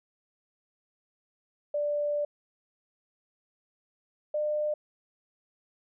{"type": "tone pair in turn", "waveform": "sine", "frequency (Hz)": [587.3, 601.4], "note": ["D5", "D5"], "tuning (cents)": [0, 41], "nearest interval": "unison", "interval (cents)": 41, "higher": "second", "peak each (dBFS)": -26, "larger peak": "neither", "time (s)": [[1.74, 2.25], [4.34, 4.74]], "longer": "first", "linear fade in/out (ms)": 5, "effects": []}